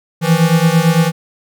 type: beating tone pair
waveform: square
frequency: 160.6 / 169.5 Hz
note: E3 / E3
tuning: -45 / +49 cents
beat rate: 8.9 Hz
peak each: -13 dBFS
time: 0.21-1.12 s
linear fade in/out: 50 ms
effects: none